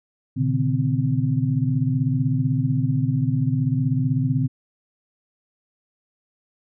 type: tone cluster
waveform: sine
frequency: 119.6 / 140.1 / 155.8 / 257.6 Hz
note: A#2 / C#3 / D#3 / C4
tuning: +45 / +19 / +3 / -27 cents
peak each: -23 / -22 / -27 / -25 dBFS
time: 0.36-4.48 s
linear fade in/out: 20 ms
effects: none